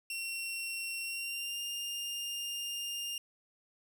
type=tone with pitch glide; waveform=sawtooth; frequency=2729 to 2809 Hz; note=F7 to F7; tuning=-41 to +9 cents; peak=-33 dBFS; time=0.1-3.18 s; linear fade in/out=2 ms; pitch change=+50 cents; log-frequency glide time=1.02-1.61 s; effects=none